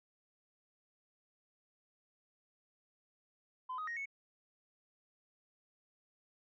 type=tone with pitch steps; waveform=sine; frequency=1020 / 1253 / 1871 / 2206 Hz; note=C6 / D#6 / A#6 / C#7; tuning=-44 / +12 / +6 / -9 cents; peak=-37 dBFS; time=3.69-4.058 s; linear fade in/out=10 ms; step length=92 ms; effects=tanh soft clip ceiling -35 dBFS